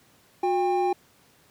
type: tone pair together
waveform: triangle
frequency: 361.8 / 799 Hz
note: F#4 / G5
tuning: -39 / +33 cents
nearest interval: octave + major second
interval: 1372 cents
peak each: -22 dBFS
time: 0.43-0.93 s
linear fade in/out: 5 ms
effects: pink hiss -59 dBFS RMS until 1.5 s + high-pass 100 Hz 12 dB/octave